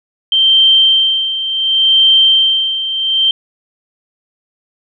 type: tone with tremolo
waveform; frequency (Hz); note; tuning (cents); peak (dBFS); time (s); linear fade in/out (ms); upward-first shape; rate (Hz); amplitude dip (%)
sine; 3136; G7; 0; -5; 0.32-3.31; 2; sine; 0.69; 70
effects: none